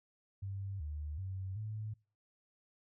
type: tone with pitch steps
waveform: sine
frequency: 98 / 75 / 95 / 107.6 Hz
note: G2 / D2 / F#2 / A2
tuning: 0 / +37 / +46 / -38 cents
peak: -38 dBFS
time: 0.42-1.94 s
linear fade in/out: 10 ms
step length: 380 ms
effects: noise-tail reverb RT60 0.4 s tail -26 dB re dry